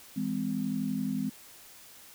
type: chord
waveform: sine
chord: E augmented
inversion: none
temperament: just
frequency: 164.81 / 206 / 257.5 Hz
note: E3 / G#3 / B#3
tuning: 0 / -14 / -28 cents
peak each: -37 / -32 / -32 dBFS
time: 0.16-1.3 s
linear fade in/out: 10 ms
effects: white hiss -52 dBFS RMS until 2.14 s